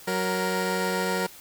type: tone pair together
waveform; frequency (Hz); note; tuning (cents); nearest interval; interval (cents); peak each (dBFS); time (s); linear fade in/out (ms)
15% pulse; 185.8 / 468.2; F#3 / A#4; +7 / +8; octave + major third; 1601; -21; 0.07-1.27; 10
effects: white hiss -47 dBFS RMS until 1.4 s